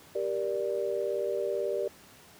sine chord, G minor, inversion none, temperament just, 392 / 470.4 / 588 Hz, G4 / Bb4 / D5, 0 / +16 / +2 cents, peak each -32 / -33 / -32 dBFS, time 0.15-1.88 s, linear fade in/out 5 ms, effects pink hiss -54 dBFS RMS until 2.39 s + high-pass 100 Hz 12 dB/octave

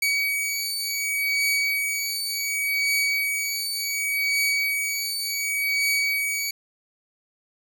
sawtooth beating tone pair, 2264 / 2264.68 Hz, C#7 / C#7, +36 / +36 cents, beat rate 0.68 Hz, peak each -22 / -23 dBFS, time 0.02-6.51 s, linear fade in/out 5 ms, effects none

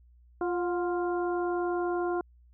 harmonic tone with a mistuned harmonic, 349.2 Hz, F4, in tune, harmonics 1 / 2 / 3 / 4, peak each -28 / -34 / -38 / -40 dBFS, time 0.41-2.21 s, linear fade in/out 2 ms, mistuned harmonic 2, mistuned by +46 cents, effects added 60 Hz sine -55 dBFS peak until 2.53 s

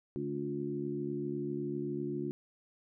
harmonic tone with a mistuned harmonic, 72.2 Hz, D2, 29 cents flat, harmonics 2 / 3 / 4 / 5, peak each -41 / -41 / -39 / -37 dBFS, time 0.16-2.31 s, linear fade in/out 0 ms, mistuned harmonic 5, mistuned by -21 cents, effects none

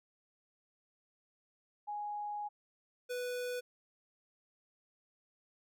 sine / square tone pair in turn, 830.6 / 493.9 Hz, G#5 / B4, 0 / 0 cents, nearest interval major sixth, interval 900 cents, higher first, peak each -37 / -37 dBFS, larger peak neither, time 1.87-2.49 / 3.09-3.61 s, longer first, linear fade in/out 20 ms, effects none

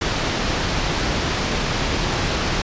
pink low-pass noise, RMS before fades -22 dBFS, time 0.01-2.62 s, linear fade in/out 5 ms, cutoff 6000 Hz, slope 24 dB/octave, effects resampled to 16000 Hz

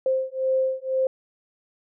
sine beating tone pair, 523.3 / 525.3 Hz, C5 / C5, 0 / +7 cents, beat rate 2 Hz, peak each -24 / -24 dBFS, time 0.06-1.07 s, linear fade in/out 2 ms, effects none

